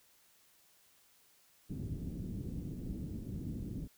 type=low-pass noise; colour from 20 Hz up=white; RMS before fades=-41 dBFS; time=1.69-3.88 s; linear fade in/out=20 ms; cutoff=260 Hz; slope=24 dB/octave; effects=white hiss -67 dBFS RMS until 3.97 s